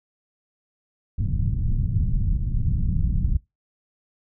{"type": "low-pass noise", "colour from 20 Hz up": "pink", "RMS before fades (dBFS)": -22, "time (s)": [1.18, 3.37], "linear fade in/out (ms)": 5, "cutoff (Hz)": 160, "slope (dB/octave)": 24, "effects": ["noise-tail reverb RT60 0.2 s tail -22 dB re dry"]}